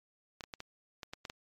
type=clicks; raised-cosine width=0.2 ms; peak=-24 dBFS; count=8; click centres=0.408 / 0.439 / 0.538 / 0.604 / 1.032 / 1.135 / 1.252 / 1.299 s; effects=MP3 64 kbps